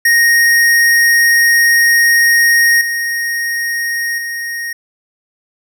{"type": "tone with level steps", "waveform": "square", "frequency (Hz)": 1864.7, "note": "A#6", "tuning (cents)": 0, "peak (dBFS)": [-8, -16, -20], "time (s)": [0.05, 4.73], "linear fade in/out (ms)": 5, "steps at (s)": [2.81, 4.18], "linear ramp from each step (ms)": 2, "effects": []}